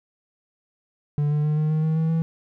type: tone with pitch steps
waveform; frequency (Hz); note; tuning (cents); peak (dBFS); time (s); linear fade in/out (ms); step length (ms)
triangle; 146.83 / 149.05 / 151.31 / 153.6 / 155.92 / 158.28 / 160.68 / 163.11; D3 / D3 / D#3 / D#3 / D#3 / D#3 / E3 / E3; 0 / +26 / -48 / -22 / +4 / +30 / -44 / -18; -17; 1.18-2.22; 0; 130
effects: none